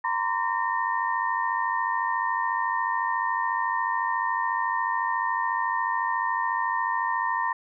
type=tone cluster; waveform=sine; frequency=928 / 1022 / 1139 / 1826 Hz; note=A#5 / C6 / C#6 / A#6; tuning=-8 / -41 / +47 / -36 cents; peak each=-28 / -27 / -35 / -30 dBFS; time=0.04-7.53 s; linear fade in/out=5 ms; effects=none